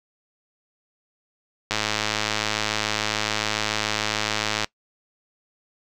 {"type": "click train", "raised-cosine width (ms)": 0.2, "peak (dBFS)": -5, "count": 315, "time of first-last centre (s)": [1.71, 4.645], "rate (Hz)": 107, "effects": ["noise-tail reverb RT60 0.1 s tail -22 dB re dry"]}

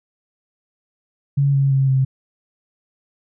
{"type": "tone with pitch steps", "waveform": "sine", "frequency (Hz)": [140.2, 137.63, 135.11, 132.64], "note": ["C#3", "C#3", "C#3", "C3"], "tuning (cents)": [20, -12, -44, 24], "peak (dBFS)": -13, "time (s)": [1.37, 2.05], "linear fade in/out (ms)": 10, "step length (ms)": 170, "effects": []}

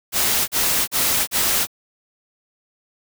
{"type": "noise bursts", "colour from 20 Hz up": "white", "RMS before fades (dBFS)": -19, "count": 4, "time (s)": [0.12, 1.671], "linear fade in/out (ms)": 50, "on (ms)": 360, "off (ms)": 37, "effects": []}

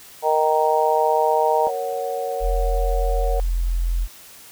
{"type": "harmonic tone", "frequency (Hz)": 155.56, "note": "D#3", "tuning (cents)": 0, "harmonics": [3, 4, 5, 6], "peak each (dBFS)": [-21, -21, -21, -21], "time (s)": [0.22, 1.71], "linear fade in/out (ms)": 50}
{"type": "chord", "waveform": "sine", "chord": "F# major", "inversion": "first", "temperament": "equal", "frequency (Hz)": [466.2, 554.4, 740], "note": ["A#4", "C#5", "F#5"], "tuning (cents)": [0, 0, 0], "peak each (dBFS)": -27, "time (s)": [1.67, 3.4], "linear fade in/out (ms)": 0}
{"type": "tone", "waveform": "sine", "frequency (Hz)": 43, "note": "F1", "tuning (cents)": -26, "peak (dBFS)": -18, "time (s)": [2.4, 4.08], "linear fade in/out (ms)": 50}
{"effects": ["white hiss -44 dBFS RMS until 4.51 s"]}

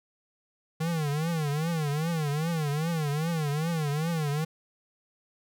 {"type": "tone with vibrato", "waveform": "square", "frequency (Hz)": 155.9, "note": "D#3", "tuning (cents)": 4, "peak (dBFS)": -27, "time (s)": [0.8, 4.45], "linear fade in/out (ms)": 10, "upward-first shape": "triangle", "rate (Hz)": 2.5, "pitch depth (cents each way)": 180, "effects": []}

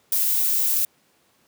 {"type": "noise", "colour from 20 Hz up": "violet", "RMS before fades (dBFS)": -21, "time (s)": [0.12, 0.85], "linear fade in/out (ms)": 2, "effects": ["pink hiss -62 dBFS RMS until 1.47 s", "high-pass 150 Hz 12 dB/octave"]}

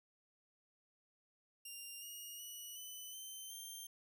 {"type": "tone with pitch steps", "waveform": "10% pulse", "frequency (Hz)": [2794, 2864, 2936, 3010, 3086, 3163], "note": ["F7", "F7", "F#7", "F#7", "G7", "G7"], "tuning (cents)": [0, 43, -14, 29, -28, 15], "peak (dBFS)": -40, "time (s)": [1.65, 3.87], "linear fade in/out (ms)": 5, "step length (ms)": 370, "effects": []}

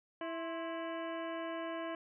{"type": "harmonic tone with a mistuned harmonic", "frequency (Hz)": 329.6, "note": "E4", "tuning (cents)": 0, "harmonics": [1, 2, 3, 4, 5, 6, 7, 8, 9], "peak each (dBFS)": [-42, -41, -45, -55, -49, -55, -55, -60, -54], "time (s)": [0.21, 1.95], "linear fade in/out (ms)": 2, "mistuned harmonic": 3, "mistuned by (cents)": 110, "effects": []}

